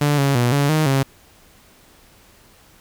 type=tone with pitch steps; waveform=sawtooth; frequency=146.1 / 139.1 / 121.3 / 142.2 / 155.6 / 135.7 Hz; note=D3 / C#3 / B2 / C#3 / D#3 / C#3; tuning=-9 / +6 / -31 / +45 / 0 / -36 cents; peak=-11 dBFS; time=0.01-1.03 s; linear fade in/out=5 ms; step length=170 ms; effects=pink hiss -51 dBFS RMS until 2.8 s